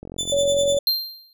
click train, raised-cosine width 2 ms, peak -22 dBFS, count 34, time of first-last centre 0.03-0.768 s, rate 44.7 Hz
25% pulse tone with tremolo, 3505 Hz, A7, 7 cents flat, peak -18 dBFS, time 0.18-0.79 s, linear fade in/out 10 ms, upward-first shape sine, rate 10 Hz, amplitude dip 75%
sine tone, 564 Hz, C#5, 30 cents sharp, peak -17 dBFS, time 0.32-0.79 s, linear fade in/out 5 ms
square tone with exponential decay, 4174 Hz, C8, 5 cents flat, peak -15 dBFS, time 0.87-1.33 s, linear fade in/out 1 ms, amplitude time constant 98 ms
effects none

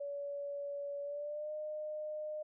sine tone with pitch glide, 569 to 609.8 Hz, C#5 to D#5, +45 to -35 cents, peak -38 dBFS, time 0-2.43 s, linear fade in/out 10 ms, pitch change +120 cents, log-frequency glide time 1.02-1.52 s, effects none

